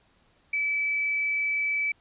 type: tone with frequency modulation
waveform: sine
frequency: 2303 Hz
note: D7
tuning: 34 cents flat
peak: -24 dBFS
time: 0.53-1.92 s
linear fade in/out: 5 ms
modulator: 35 Hz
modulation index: 0.38
effects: pink hiss -64 dBFS RMS until 2 s + resampled to 8000 Hz